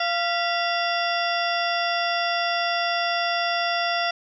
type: harmonic tone with a mistuned harmonic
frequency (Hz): 690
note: F5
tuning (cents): -21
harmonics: 1 / 2 / 3 / 4 / 5 / 7 / 8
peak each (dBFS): -25 / -28 / -30 / -31 / -32 / -33 / -34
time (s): 0-4.11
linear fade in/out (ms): 5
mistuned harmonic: 3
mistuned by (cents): -91
effects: none